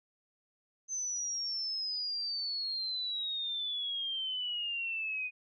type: exponential sweep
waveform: sine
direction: down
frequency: 6210 to 2477 Hz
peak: -33 dBFS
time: 0.88-5.31 s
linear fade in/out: 50 ms
effects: none